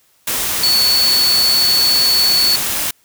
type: tone in noise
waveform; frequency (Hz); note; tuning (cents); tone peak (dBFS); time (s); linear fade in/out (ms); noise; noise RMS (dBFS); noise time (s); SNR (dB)
sine; 4435; C#8; 0; -11; 0.63-2.56; 5; white; -19; 0.27-2.91; +5
effects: white hiss -56 dBFS RMS until 3.04 s